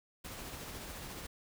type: noise with tremolo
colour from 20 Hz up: pink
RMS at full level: -44 dBFS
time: 0.24-1.27 s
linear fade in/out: 10 ms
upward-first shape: triangle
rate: 14 Hz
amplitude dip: 30%
effects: none